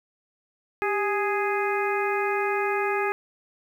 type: harmonic tone with a mistuned harmonic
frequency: 415.3 Hz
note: G#4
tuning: in tune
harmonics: 1 / 2 / 3 / 4 / 5 / 6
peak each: -26 / -29 / -31 / -32 / -33 / -34 dBFS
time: 0.82-3.12 s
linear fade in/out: 0 ms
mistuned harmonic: 1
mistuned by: -76 cents
effects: 9-bit